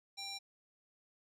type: tone with band-pass filter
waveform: square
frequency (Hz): 790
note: G5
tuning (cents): +13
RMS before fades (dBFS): -44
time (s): 0.17-0.39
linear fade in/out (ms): 20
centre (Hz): 4900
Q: 2.6
effects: none